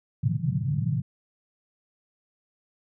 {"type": "band-pass noise", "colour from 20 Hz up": "pink", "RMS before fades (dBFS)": -26, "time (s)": [0.23, 1.02], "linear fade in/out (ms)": 10, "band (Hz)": [120, 160], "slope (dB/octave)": 48, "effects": []}